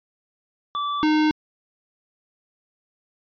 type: tone pair in turn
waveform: square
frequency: 1160 / 307.2 Hz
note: D6 / D#4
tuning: -22 / -22 cents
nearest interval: octave + major seventh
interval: 2300 cents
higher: first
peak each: -24 / -17 dBFS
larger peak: second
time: 0.75-1.03 / 1.03-1.31 s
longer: neither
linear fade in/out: 0 ms
effects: resampled to 11025 Hz